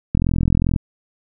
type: click train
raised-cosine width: 5 ms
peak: -5 dBFS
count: 27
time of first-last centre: 0.15-0.762 s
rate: 42.5 Hz
effects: none